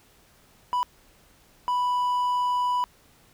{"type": "tone bursts at uneven times", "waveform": "triangle", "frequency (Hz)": 987.8, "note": "B5", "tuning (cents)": 0, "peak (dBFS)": -20, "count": 2, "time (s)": [[0.73, 0.83], [1.68, 2.84]], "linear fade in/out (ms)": 0, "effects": ["pink hiss -58 dBFS RMS until 3.33 s"]}